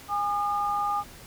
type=tone pair together; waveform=sine; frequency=820.5 / 1216 Hz; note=G#5 / D#6; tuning=-21 / -40 cents; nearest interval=perfect fifth; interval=681 cents; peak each=-27 dBFS; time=0.08-1.04 s; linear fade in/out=50 ms; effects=pink hiss -47 dBFS RMS until 1.26 s